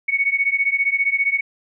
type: beating tone pair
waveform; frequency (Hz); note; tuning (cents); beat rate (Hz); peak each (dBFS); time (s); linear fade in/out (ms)
sine; 2217 / 2232; C#7 / C#7; 0 / +11; 15; -19 / -20; 0.08-1.41; 10
effects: none